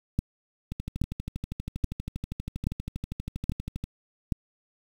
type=two click trains; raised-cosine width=5 ms; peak=-12 / -20 dBFS; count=6 / 40; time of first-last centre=0.19-4.322 / 0.72-3.84 s; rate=1.21 / 12.5 Hz; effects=7-bit